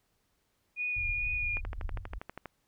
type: tone with vibrato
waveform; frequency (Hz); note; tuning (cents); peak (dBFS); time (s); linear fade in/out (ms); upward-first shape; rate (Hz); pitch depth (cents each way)
sine; 2449; D#7; -28; -30; 0.76-1.61; 50; triangle; 2.3; 20
type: low-pass noise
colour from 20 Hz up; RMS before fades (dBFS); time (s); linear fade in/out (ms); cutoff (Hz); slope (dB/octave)
pink; -38; 0.96-2.19; 10; 100; 48
type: click train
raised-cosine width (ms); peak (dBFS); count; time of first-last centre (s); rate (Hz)
0.5; -25; 12; 1.57-2.457; 12.4
effects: pink hiss -75 dBFS RMS until 2.67 s